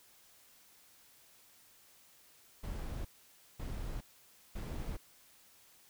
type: noise bursts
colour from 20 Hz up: brown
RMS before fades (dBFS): -40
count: 3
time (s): 2.63-4.97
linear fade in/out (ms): 10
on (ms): 420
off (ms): 540
effects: white hiss -63 dBFS RMS until 5.89 s